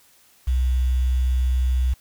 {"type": "tone with quantisation", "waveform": "sine", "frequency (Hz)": 63.2, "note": "B1", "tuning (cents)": 41, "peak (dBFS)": -17, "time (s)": [0.47, 1.94], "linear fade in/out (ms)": 10, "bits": 7, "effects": ["white hiss -56 dBFS RMS until 2 s"]}